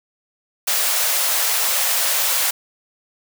white high-pass noise, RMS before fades -19 dBFS, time 0.67-2.51 s, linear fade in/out 10 ms, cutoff 480 Hz, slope 96 dB/octave, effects none

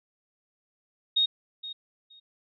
sine tone with echo, 3729 Hz, A#7, in tune, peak -20 dBFS, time 1.16-1.26 s, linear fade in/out 10 ms, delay 470 ms, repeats 2, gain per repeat -15 dB, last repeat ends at 2.2 s, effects none

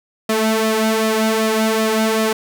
sawtooth tone with flanger, 220 Hz, A3, in tune, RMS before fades -17 dBFS, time 0.29-2.33 s, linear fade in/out 5 ms, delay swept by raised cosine 1.6 to 3.2 ms, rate 2.6 Hz, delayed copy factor +0.7, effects none

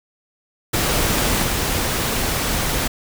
pink noise with level steps, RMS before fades -19 / -21 dBFS, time 0.73-2.88 s, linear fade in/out 10 ms, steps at 1.43 s, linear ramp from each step 20 ms, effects none

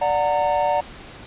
triangle chord, D augmented, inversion none, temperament just, 587.3 / 734.2 / 917.7 Hz, D5 / F#5 / A#5, 0 / -14 / -27 cents, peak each -20 dBFS, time 0.01-0.81 s, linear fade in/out 10 ms, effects pink hiss -40 dBFS RMS until 1.26 s + resampled to 8000 Hz

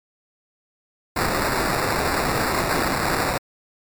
white noise with sample-and-hold, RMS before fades -22 dBFS, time 1.16-3.38 s, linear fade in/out 5 ms, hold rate 3150 Hz, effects MP3 96 kbps

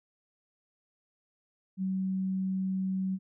sine tone, 189.3 Hz, F#3, 40 cents sharp, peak -28 dBFS, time 1.77-3.19 s, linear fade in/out 50 ms, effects none

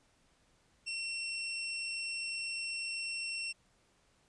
25% pulse tone, 2717 Hz, F7, 48 cents flat, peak -32 dBFS, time 0.86-3.53 s, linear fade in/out 20 ms, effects pink hiss -70 dBFS RMS until 4.28 s + resampled to 22050 Hz

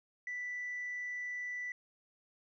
sine tone, 1975.5 Hz, B6, in tune, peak -36 dBFS, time 0.27-1.72 s, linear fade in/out 2 ms, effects tanh soft clip ceiling -34 dBFS

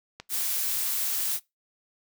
click, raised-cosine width 0.2 ms, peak -21 dBFS, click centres 0.2 s
blue noise, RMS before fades -28 dBFS, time 0.29-1.4 s, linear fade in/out 50 ms
effects noise-tail reverb RT60 0.2 s tail -22 dB re dry

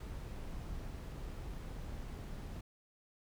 brown noise, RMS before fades -44 dBFS, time 0-2.61 s, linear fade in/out 5 ms, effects none

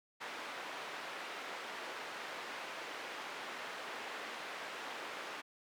white band-pass noise, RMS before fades -45 dBFS, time 0.2-5.42 s, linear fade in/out 20 ms, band 370 to 2100 Hz, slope 12 dB/octave, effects none

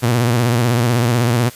sawtooth tone with vibrato, 119.4 Hz, A#2, 42 cents sharp, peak -9 dBFS, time 0.02-1.5 s, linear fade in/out 20 ms, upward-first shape sine, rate 16 Hz, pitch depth 92 cents each way, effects white hiss -38 dBFS RMS until 1.55 s + resampled to 32000 Hz

